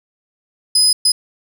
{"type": "tone bursts at uneven times", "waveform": "30% pulse", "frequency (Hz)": 5020, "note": "D#8", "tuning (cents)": 15, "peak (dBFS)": -6, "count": 2, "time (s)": [[0.75, 0.93], [1.05, 1.12]], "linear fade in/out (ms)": 5, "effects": []}